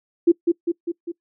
sine tone with echo, 340.8 Hz, F4, 42 cents flat, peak -9 dBFS, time 0.27-0.32 s, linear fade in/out 10 ms, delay 200 ms, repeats 4, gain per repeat -4 dB, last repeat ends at 1.12 s, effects noise-tail reverb RT60 0.1 s tail -22 dB re dry

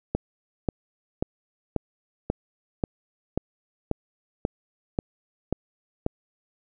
click train, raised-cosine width 2 ms, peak -10 dBFS, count 12, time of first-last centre 0.15-6.064 s, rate 1.86 Hz, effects none

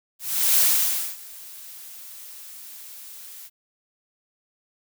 blue noise with ADSR envelope, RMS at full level -17 dBFS, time 0.19-3.5 s, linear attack 390 ms, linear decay 580 ms, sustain -24 dB, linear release 45 ms, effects none

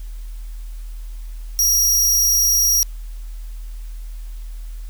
sawtooth tone, 5690 Hz, F8, 31 cents sharp, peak -11 dBFS, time 1.59-2.83 s, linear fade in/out 0 ms, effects added 40 Hz sine -28 dBFS peak until 4.89 s + white hiss -51 dBFS RMS until 4.89 s

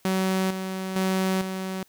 sawtooth tone with tremolo, 188.8 Hz, F#3, 35 cents sharp, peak -18 dBFS, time 0.05-1.83 s, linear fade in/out 2 ms, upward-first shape square, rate 1.1 Hz, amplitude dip 55%, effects white hiss -61 dBFS RMS until 1.88 s

